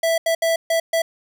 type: tone bursts at uneven times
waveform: square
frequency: 659.3 Hz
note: E5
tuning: in tune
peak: -17 dBFS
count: 5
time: 0.03-0.18 / 0.26-0.35 / 0.42-0.56 / 0.7-0.8 / 0.93-1.02 s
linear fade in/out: 5 ms
effects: none